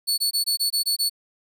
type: tone bursts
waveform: sawtooth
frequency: 4435 Hz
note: C#8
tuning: in tune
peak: -17 dBFS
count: 8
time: 0.07-1.097 s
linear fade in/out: 20 ms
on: 110 ms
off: 21 ms
effects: none